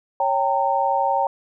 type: chord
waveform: sine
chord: G diminished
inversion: second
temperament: equal with one note detuned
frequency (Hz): 554.4 / 784 / 915.8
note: Db5 / G5 / Bb5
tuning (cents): 0 / 0 / -31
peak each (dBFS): -24 / -21 / -21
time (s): 0.2-1.27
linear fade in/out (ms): 2
effects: none